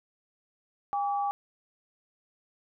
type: tone pair together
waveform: sine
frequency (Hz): 808.5 / 1148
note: G#5 / D6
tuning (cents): -47 / -40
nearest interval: tritone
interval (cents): 607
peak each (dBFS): -27 / -34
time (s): 0.93-1.31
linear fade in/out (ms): 0
effects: none